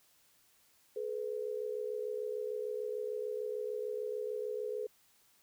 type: tone pair together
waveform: sine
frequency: 427.2 / 493.9 Hz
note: G#4 / B4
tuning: +49 / 0 cents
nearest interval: minor third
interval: 251 cents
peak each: -37 / -39 dBFS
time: 0.96-4.87 s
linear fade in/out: 5 ms
effects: white hiss -68 dBFS RMS until 5.42 s